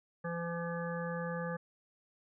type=harmonic tone; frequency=170 Hz; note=F3; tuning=46 cents flat; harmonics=1 / 3 / 5 / 7 / 9 / 10; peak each=-38 / -39 / -47 / -45 / -50 / -45 dBFS; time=0.24-1.57 s; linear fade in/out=10 ms; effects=none